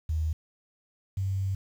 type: tone pair in turn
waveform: sine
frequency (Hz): 78.8 / 96.57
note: D#2 / G2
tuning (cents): +23 / -25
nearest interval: major third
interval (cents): 352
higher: second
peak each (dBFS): -25 / -26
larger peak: first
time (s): 0.09-0.33 / 1.17-1.55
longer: second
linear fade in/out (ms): 5
effects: 9-bit